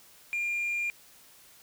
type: tone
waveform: sine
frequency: 2400 Hz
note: D7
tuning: 37 cents sharp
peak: -26 dBFS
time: 0.33-0.9 s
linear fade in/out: 0 ms
effects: tanh soft clip ceiling -26 dBFS + white hiss -56 dBFS RMS until 1.62 s